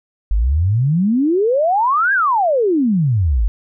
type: exponential two-way sweep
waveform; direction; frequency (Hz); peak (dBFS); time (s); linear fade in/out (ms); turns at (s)
sine; up then down; 46.89 to 1659 to 46.89; -12; 0.31-3.48; 0; 2.13
effects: none